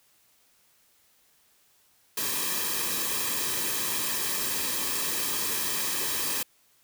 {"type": "noise with comb filter", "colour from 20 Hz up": "white", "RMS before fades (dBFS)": -29, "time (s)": [2.17, 6.43], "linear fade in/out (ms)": 5, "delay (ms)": 1.4, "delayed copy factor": -0.65, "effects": ["white hiss -64 dBFS RMS until 6.83 s"]}